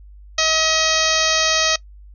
harmonic tone with a mistuned harmonic, 637 Hz, D#5, 41 cents sharp, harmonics 1 / 2 / 3 / 4 / 5 / 6 / 7 / 8 / 9 / 10, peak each -24 / -24 / -24 / -24 / -24 / -24 / -24 / -24 / -24 / -24 dBFS, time 0.38-1.76 s, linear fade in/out 5 ms, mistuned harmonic 4, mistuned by -15 cents, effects noise-tail reverb RT60 0.1 s tail -22 dB re dry + added 50 Hz sine -39 dBFS peak until 2.14 s

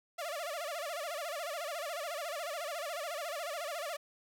sawtooth tone with vibrato, 631 Hz, D#5, 24 cents sharp, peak -33 dBFS, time 0.18-3.97 s, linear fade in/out 10 ms, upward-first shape sine, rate 14 Hz, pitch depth 190 cents each way, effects none

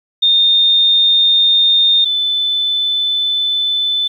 sine tone pair in turn, 3647 / 3513 Hz, A#7 / A7, -39 / -3 cents, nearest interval minor second, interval 64 cents, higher first, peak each -8 / -13 dBFS, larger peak first, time 0.22-2.05 / 2.05-4.08 s, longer second, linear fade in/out 10 ms, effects 8-bit

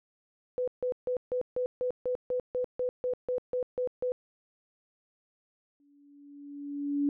sine tone bursts, 500 Hz, B4, 21 cents sharp, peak -27 dBFS, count 15, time 0.58-4.12 s, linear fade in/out 0 ms, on 96 ms, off 150 ms
sine tone with exponential growth, 285.9 Hz, D4, 46 cents flat, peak -23 dBFS, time 5.8-7.09 s, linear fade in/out 1 ms, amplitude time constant 280 ms
effects none

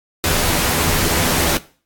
pink noise with comb filter, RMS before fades -17 dBFS, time 0.24-1.57 s, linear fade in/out 0 ms, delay 12 ms, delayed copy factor +0.6, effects noise-tail reverb RT60 0.4 s tail -18 dB re dry + AAC 64 kbps

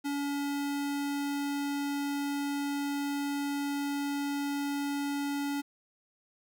square tone, 284.2 Hz, C#4, 43 cents sharp, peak -31 dBFS, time 0.04-5.62 s, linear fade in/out 20 ms, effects 10-bit

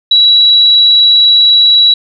sine tone, 3908 Hz, B7, 19 cents flat, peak -3 dBFS, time 0.11-1.94 s, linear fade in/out 5 ms, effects none

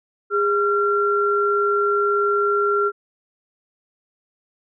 sine tone pair together, 407.6 / 1371 Hz, G#4 / F6, -32 / -32 cents, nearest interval octave + major sixth, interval 2100 cents, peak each -19 dBFS, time 0.3-2.92 s, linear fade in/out 50 ms, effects none

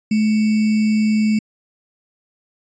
sine tone with sample-and-hold, 215.3 Hz, A3, 37 cents flat, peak -13 dBFS, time 0.11-1.39 s, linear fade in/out 5 ms, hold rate 2450 Hz, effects resampled to 16000 Hz

